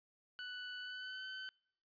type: tone with pitch glide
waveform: 25% pulse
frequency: 1487 to 1524.4 Hz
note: F#6 to G6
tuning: +8 to -49 cents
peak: -40 dBFS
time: 0.39-1.49 s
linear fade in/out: 0 ms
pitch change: +43 cents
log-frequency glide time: 0.8-1.26 s
effects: noise-tail reverb RT60 0.7 s tail -26 dB re dry + resampled to 11025 Hz